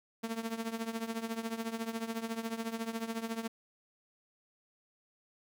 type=tone with tremolo; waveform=sawtooth; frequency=226.8 Hz; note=A#3; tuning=47 cents flat; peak=-28 dBFS; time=0.23-3.48 s; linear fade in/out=10 ms; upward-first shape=triangle; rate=14 Hz; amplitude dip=85%; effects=none